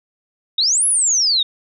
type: exponential two-way sweep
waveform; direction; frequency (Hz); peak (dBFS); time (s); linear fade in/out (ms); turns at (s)
sine; up then down; 3621 to 10970 to 3621; -13; 0.58-1.43; 5; 0.86
effects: none